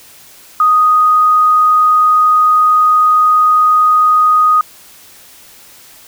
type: tone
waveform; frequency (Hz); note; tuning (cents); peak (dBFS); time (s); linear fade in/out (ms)
sine; 1244.5; D#6; 0; -6; 0.6-4.61; 2
effects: white hiss -40 dBFS RMS until 6.07 s